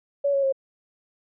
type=tone with pitch steps; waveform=sine; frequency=565 / 553 / 539 Hz; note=C#5 / C#5 / C#5; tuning=+33 / -4 / -49 cents; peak=-19 dBFS; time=0.24-0.525 s; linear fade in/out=10 ms; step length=95 ms; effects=none